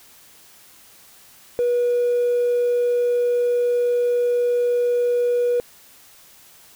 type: tone with hard clipping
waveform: sine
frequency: 484.8 Hz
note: B4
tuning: 32 cents flat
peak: -17 dBFS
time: 1.59-5.6 s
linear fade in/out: 0 ms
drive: 1 dB
effects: white hiss -49 dBFS RMS until 6.75 s